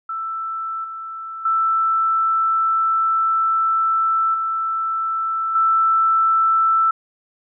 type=tone with level steps; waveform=sine; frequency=1326 Hz; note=E6; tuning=10 cents sharp; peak=-23 / -28 / -15 / -19 / -13 dBFS; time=0.09-6.91 s; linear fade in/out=5 ms; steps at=0.84 / 1.45 / 4.34 / 5.55 s; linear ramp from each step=5 ms; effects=none